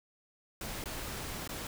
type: noise with dropouts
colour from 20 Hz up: pink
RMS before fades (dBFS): -40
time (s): 0.61-1.67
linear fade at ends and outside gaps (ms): 2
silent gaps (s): 0.84-0.857 / 1.476-1.491
effects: none